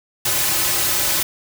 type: noise with comb filter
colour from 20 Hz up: white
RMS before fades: -19 dBFS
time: 0.25-1.23 s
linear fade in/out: 5 ms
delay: 4.3 ms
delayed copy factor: -1
effects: none